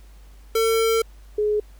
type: tone pair in turn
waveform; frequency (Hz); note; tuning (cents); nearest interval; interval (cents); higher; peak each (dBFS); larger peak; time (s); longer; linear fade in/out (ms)
square / sine; 449.9 / 420.9; A4 / G#4; +39 / +23; minor second; 116; first; -18; neither; 0.55-1.02 / 1.38-1.6; first; 5
effects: added 50 Hz sine -43 dBFS peak until 1.79 s + pink hiss -57 dBFS RMS until 1.79 s